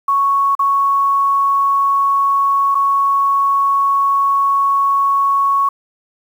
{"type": "tone with dropouts", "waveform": "sine", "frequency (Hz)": 1108.7, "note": "C#6", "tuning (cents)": 0, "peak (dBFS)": -11, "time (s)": [0.08, 5.69], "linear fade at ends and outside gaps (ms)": 5, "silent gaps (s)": [[0.552, 0.592], [2.747, 2.751]], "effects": ["7-bit"]}